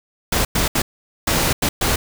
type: noise bursts at uneven times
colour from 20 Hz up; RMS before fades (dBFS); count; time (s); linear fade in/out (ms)
pink; -18; 6; 0.32-0.45 / 0.55-0.68 / 0.75-0.82 / 1.27-1.53 / 1.62-1.69 / 1.81-1.96; 5
effects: none